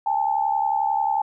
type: tone pair together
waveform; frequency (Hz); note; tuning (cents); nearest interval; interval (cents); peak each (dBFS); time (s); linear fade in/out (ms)
sine; 807.8 / 879; G#5 / A5; -48 / -2; minor second; 146; -22; 0.06-1.22; 5
effects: none